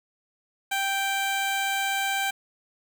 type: tone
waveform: 15% pulse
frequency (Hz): 784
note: G5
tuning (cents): 0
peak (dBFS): -18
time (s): 0.71-2.31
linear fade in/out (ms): 10
effects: 8-bit